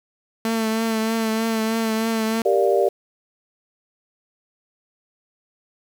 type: tone with vibrato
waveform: sawtooth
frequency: 223.3 Hz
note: A3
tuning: 26 cents sharp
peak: -16 dBFS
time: 0.45-2.42 s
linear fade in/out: 2 ms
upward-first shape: triangle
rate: 3.2 Hz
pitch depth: 34 cents each way
type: chord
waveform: sine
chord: G minor seventh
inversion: none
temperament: equal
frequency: 392 / 466.2 / 587.3 / 698.5 Hz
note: G4 / Bb4 / D5 / F5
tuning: 0 / 0 / 0 / 0 cents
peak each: -19 / -21 / -20 / -24 dBFS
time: 2.45-2.89 s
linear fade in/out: 10 ms
effects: 7-bit